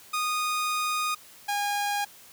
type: tone pair in turn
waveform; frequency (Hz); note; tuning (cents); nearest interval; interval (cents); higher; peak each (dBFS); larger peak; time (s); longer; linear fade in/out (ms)
sawtooth; 1235 / 816.4; D#6 / G#5; -13 / -30; perfect fifth; 717; first; -22; neither; 0.13-1.15 / 1.48-2.05; first; 10
effects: white hiss -51 dBFS RMS until 2.32 s + high-pass 60 Hz 12 dB/octave